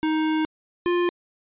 square tone pair in turn, 312.8 / 351.1 Hz, D#4 / F4, +9 / +9 cents, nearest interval major second, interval 200 cents, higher second, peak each -21 / -20 dBFS, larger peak second, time 0.03-0.45 / 0.86-1.09 s, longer first, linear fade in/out 0 ms, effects resampled to 8000 Hz

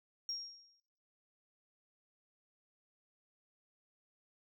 sine tone with exponential decay, 5580 Hz, F8, 2 cents flat, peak -34 dBFS, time 0.29-0.8 s, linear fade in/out 1 ms, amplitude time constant 110 ms, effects noise-tail reverb RT60 0.9 s tail -21 dB re dry + tanh soft clip ceiling -31 dBFS

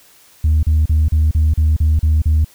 sine tone bursts, 77.5 Hz, D#2, 6 cents flat, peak -8 dBFS, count 9, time 0.44-2.446 s, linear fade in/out 5 ms, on 190 ms, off 37 ms, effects tanh soft clip ceiling -8 dBFS + white hiss -48 dBFS RMS until 2.54 s

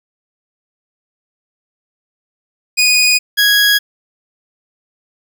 20% pulse tone pair in turn, 2478 / 1658.2 Hz, D#7 / G#6, -8 / -3 cents, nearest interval perfect fifth, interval 695 cents, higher first, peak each -4 dBFS, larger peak neither, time 2.77-3.19 / 3.37-3.79 s, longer neither, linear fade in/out 20 ms, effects none

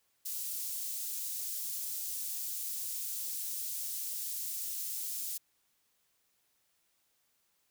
white high-pass noise, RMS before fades -38 dBFS, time 0.25-5.38 s, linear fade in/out 10 ms, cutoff 6200 Hz, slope 12 dB/octave, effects white hiss -75 dBFS RMS until 7.7 s

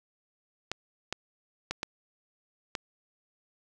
clicks, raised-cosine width 0.2 ms, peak -14 dBFS, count 5, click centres 0.716 / 1.126 / 1.71 / 1.831 / 2.752 s, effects none

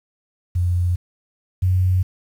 sine tone pair in turn, 88.6 / 92.09 Hz, F2 / F#2, +25 / -8 cents, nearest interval minor second, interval 67 cents, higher second, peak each -16 / -14 dBFS, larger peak second, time 0.55-0.96 / 1.62-2.03 s, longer neither, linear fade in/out 10 ms, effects 8-bit

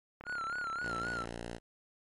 click train, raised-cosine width 0.5 ms, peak -30 dBFS, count 38, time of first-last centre 0.21-1.276 s, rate 34.7 Hz
triangle tone with vibrato, 1396.9 Hz, F6, in tune, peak -33 dBFS, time 0.25-1.26 s, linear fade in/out 50 ms, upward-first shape sine, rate 3.8 Hz, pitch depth 91 cents each way
5% pulse tone, 58.27 Hz, A#1, in tune, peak -29 dBFS, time 0.81-1.6 s, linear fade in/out 50 ms
effects MP3 48 kbps

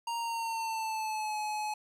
square tone with pitch glide, 932.3 to 850 Hz, A#5 to G#5, 0 to +40 cents, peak -33 dBFS, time 0.07-1.74 s, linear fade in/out 5 ms, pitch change -160 cents, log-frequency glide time 0.18-1.37 s, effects low-pass 12000 Hz 12 dB/octave + 10-bit

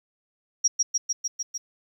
sine tone with echo, 5670 Hz, F8, 25 cents sharp, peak -16 dBFS, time 0.64-0.68 s, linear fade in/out 10 ms, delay 150 ms, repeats 6, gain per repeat -2 dB, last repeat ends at 1.58 s, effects 9-bit

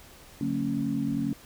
sine tone cluster, 143.8 / 184.6 / 226.5 / 276.5 Hz, D3 / F#3 / A#3 / C#4, -36 / -4 / -50 / -4 cents, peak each -34 / -36 / -30 / -29 dBFS, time 0.41-1.33 s, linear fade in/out 2 ms, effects pink hiss -51 dBFS RMS until 1.45 s

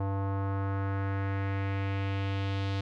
square tone with low-pass filter sweep, 98 Hz, G2, in tune, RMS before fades -31 dBFS, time 0-2.81 s, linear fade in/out 5 ms, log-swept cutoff 930 to 3900 Hz, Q 1.9, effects none

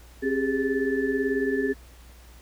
sine tone cluster, 266.5 / 396.3 / 414.5 / 1748 Hz, C4 / G4 / G#4 / A6, +32 / +19 / -3 / -12 cents, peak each -27 / -28 / -27 / -32 dBFS, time 0.22-1.74 s, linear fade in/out 20 ms, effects added 60 Hz sine -47 dBFS peak until 2.41 s + pink hiss -54 dBFS RMS until 2.41 s

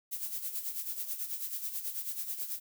violet noise with tremolo, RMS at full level -35 dBFS, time 0.11-2.6 s, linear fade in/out 20 ms, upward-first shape sine, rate 9.2 Hz, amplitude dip 65%, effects none

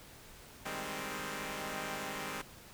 5% pulse chord, Ab major seventh, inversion second, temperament equal, 155.56 / 196 / 207.7 / 261.6 Hz, Eb3 / G3 / Ab3 / C4, 0 / 0 / 0 / 0 cents, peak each -33 / -33 / -33 / -31 dBFS, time 0.65-2.42 s, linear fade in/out 10 ms, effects pink hiss -54 dBFS RMS until 2.73 s

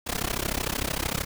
pink noise with amplitude modulation, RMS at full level -25 dBFS, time 0.06-1.25 s, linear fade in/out 20 ms, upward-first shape sine, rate 33.2 Hz, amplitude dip 95%, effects none

